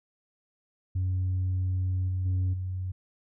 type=tone with level steps; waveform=sine; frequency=92.5 Hz; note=F#2; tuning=in tune; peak=-23 / -25 / -21 / -29 dBFS; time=0.95-2.92 s; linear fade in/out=10 ms; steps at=2.08 / 2.25 / 2.53 s; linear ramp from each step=10 ms; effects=tanh soft clip ceiling -23 dBFS